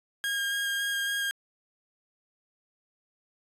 30% pulse tone with vibrato, 1621 Hz, G#6, 42 cents flat, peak -25 dBFS, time 0.24-1.31 s, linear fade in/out 0 ms, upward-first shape square, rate 3.6 Hz, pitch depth 8 cents each way, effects resampled to 32000 Hz

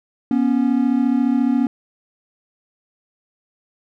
triangle tone pair together, 242.4 / 276.8 Hz, B3 / C#4, -32 / -2 cents, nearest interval major second, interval 230 cents, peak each -15 / -16 dBFS, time 0.31-1.67 s, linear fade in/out 2 ms, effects none

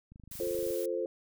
click train, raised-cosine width 5 ms, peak -39 dBFS, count 16, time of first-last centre 0.12-0.706 s, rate 25.6 Hz
blue noise, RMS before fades -44 dBFS, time 0.31-0.86 s, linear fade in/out 5 ms
sine chord, F major, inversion none, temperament equal, 349.2 / 440 / 523.3 Hz, F4 / A4 / C5, 0 / 0 / 0 cents, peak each -35 / -35 / -34 dBFS, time 0.4-1.06 s, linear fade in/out 2 ms
effects none

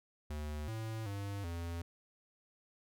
square tone with pitch steps, 75 / 111.1 / 100.1 / 84.8 Hz, D2 / A2 / G2 / E2, +37 / +17 / +37 / +50 cents, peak -39 dBFS, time 0.3-1.82 s, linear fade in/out 5 ms, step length 380 ms, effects none

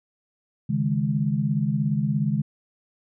sine chord, C# suspended second, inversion none, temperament equal, 138.59 / 155.56 / 207.7 Hz, C#3 / D#3 / G#3, 0 / 0 / 0 cents, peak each -25 dBFS, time 0.69-2.42 s, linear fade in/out 10 ms, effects none

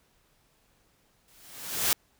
white noise with exponential growth, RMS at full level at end -22 dBFS, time 1.28-1.93 s, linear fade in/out 1 ms, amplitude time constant 140 ms, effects pink hiss -67 dBFS RMS until 2.19 s

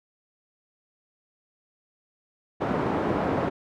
pink band-pass noise, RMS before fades -26 dBFS, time 2.6-3.5 s, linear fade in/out 20 ms, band 170 to 960 Hz, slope 12 dB/octave, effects none

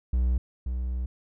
triangle tone pair in turn, 61.8 / 62.23 Hz, B1 / B1, +2 / +14 cents, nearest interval unison, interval 12 cents, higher second, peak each -19 / -25 dBFS, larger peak first, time 0.13-0.38 / 0.66-1.06 s, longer second, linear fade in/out 5 ms, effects none

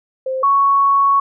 sine tone pair in turn, 523.3 / 1111.1 Hz, C5 / C#6, 0 / +4 cents, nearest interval octave + minor second, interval 1304 cents, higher second, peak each -18 / -10 dBFS, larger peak second, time 0.26-0.43 / 0.43-1.2 s, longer second, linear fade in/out 5 ms, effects none

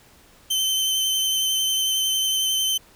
sawtooth tone with vibrato, 3083 Hz, G7, 29 cents flat, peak -17 dBFS, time 0.5-2.78 s, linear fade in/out 10 ms, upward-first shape sine, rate 11 Hz, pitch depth 15 cents each way, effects pink hiss -53 dBFS RMS until 2.95 s

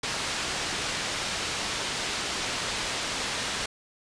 white low-pass noise, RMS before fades -31 dBFS, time 0.03-3.66 s, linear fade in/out 5 ms, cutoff 5000 Hz, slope 12 dB/octave, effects resampled to 22050 Hz

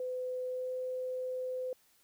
sine tone with pitch glide, 506 to 509.5 Hz, B4 to C5, +42 to -46 cents, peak -34 dBFS, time 0-1.73 s, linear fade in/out 2 ms, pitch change +12 cents, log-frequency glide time 0.47-0.71 s, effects white hiss -68 dBFS RMS until 2.03 s

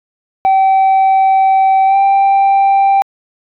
sine tone with pitch glide, 770 to 786.2 Hz, G5 to G5, -31 to +5 cents, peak -4 dBFS, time 0.45-3.02 s, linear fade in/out 0 ms, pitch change +36 cents, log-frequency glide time 1.86-1.97 s, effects tanh soft clip ceiling -6 dBFS

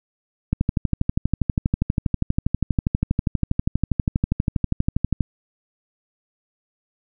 click train, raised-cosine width 5 ms, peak -6 dBFS, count 59, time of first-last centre 0.53-5.207 s, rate 12.4 Hz, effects none

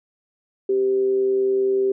sine tone with amplitude modulation, 390.1 Hz, G4, 8 cents flat, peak -15 dBFS, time 0.69-1.92 s, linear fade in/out 5 ms, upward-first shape sine, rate 125 Hz, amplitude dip 35%, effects none

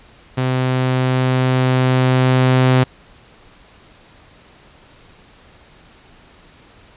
sawtooth tone with level ramp, 128.7 Hz, C3, 28 cents flat, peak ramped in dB -12 to -6 dBFS, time 0.37-2.84 s, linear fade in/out 10 ms, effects pink hiss -47 dBFS RMS until 6.96 s + resampled to 8000 Hz

